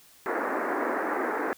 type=band-pass noise; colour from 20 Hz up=pink; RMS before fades=-29 dBFS; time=0.26-1.53 s; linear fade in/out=0 ms; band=260 to 1900 Hz; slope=48 dB/octave; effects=white hiss -56 dBFS RMS until 1.57 s